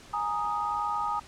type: chord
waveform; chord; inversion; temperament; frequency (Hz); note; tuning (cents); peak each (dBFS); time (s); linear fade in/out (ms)
sine; Ab suspended second; none; equal; 830.6 / 932.3 / 1244.5; Ab5 / Bb5 / Eb6; 0 / 0 / 0; -32 / -33 / -30; 0.13-1.2; 10
effects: pink hiss -50 dBFS RMS until 1.27 s + low-pass 8000 Hz 12 dB/octave